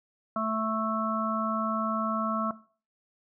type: harmonic tone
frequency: 220 Hz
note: A3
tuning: in tune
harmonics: 1 / 3 / 5 / 6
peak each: -32 / -32 / -32 / -32 dBFS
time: 0.36-2.51 s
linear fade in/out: 2 ms
effects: noise-tail reverb RT60 0.4 s tail -17 dB re dry